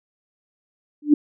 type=tone with exponential growth; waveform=sine; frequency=295.7 Hz; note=D4; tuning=12 cents sharp; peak=-6 dBFS; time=1.02-1.14 s; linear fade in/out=5 ms; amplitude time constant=25 ms; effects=none